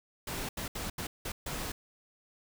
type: noise bursts at uneven times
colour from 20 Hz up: pink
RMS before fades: -37 dBFS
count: 6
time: 0.27-0.49 / 0.57-0.68 / 0.75-0.9 / 0.98-1.07 / 1.25-1.32 / 1.46-1.72 s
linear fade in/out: 5 ms
effects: none